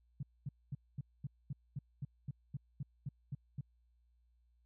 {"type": "tone bursts", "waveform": "sine", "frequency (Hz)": 138.59, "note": "C#3", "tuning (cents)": 0, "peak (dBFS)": -37, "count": 14, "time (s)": [0.2, 3.61], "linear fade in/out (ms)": 5, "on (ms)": 30, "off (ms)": 230, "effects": ["added 59 Hz sine -69 dBFS peak until 4.65 s"]}